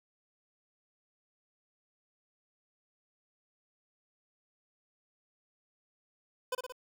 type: tone with echo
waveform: 25% pulse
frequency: 505 Hz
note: B4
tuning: 39 cents sharp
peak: -27 dBFS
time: 6.52-6.55 s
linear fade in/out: 5 ms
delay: 58 ms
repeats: 3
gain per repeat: -4 dB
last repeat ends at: 6.724 s
effects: 10-bit